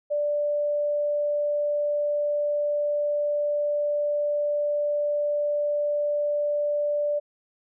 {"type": "tone", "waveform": "sine", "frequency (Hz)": 587.3, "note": "D5", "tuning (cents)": 0, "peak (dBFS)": -22, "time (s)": [0.1, 7.2], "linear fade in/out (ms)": 20, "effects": []}